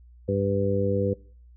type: harmonic tone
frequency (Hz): 99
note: G2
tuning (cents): +18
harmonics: 1 / 2 / 3 / 4 / 5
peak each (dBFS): -27 / -29 / -33 / -30 / -25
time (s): 0.28-1.14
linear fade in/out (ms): 10
effects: noise-tail reverb RT60 0.5 s tail -24 dB re dry + added 60 Hz sine -48 dBFS peak until 1.56 s